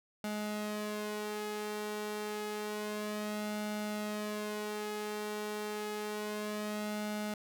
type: tone with flanger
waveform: sawtooth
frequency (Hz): 210.6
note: G#3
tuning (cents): +24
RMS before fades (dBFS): -38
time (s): 0.24-7.34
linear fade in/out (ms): 2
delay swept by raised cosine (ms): 1.4 to 2.6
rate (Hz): 0.29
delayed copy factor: +0.6
effects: none